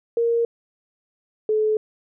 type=tone pair in turn; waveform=sine; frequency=466.2 / 430.9 Hz; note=A#4 / A4; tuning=0 / -36 cents; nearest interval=minor second; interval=136 cents; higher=first; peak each=-17 dBFS; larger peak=neither; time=0.17-0.45 / 1.49-1.77 s; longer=neither; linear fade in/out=2 ms; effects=none